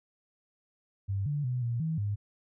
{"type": "tone with pitch steps", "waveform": "sine", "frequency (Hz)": [98.4, 145.9, 125.2, 118.3, 160.4, 102.6], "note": ["G2", "D3", "B2", "A#2", "E3", "G#2"], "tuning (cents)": [7, -11, 24, 26, -47, -21], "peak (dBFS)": -28, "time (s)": [1.08, 2.16], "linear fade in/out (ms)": 20, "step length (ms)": 180, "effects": []}